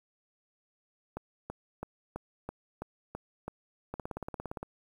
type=two click trains; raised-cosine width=1 ms; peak=-23 / -23 dBFS; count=13 / 8; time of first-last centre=3.94-4.63 / 1.17-3.48 s; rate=17.4 / 3.03 Hz; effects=9-bit